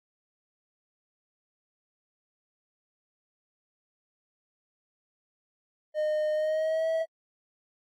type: tone with pitch glide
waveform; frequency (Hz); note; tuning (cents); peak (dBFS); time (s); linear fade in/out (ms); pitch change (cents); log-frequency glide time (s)
triangle; 612 to 648.4; D#5 to E5; -29 to -29; -23; 5.94-7.06; 50; +100; 6.33-6.88
effects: AAC 48 kbps